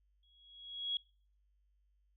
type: tone with exponential growth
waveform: sine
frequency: 3322 Hz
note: G#7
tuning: in tune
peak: -31 dBFS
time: 0.23-0.97 s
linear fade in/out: 2 ms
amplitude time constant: 160 ms
effects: noise-tail reverb RT60 0.5 s tail -25 dB re dry + added 50 Hz sine -70 dBFS peak until 2.16 s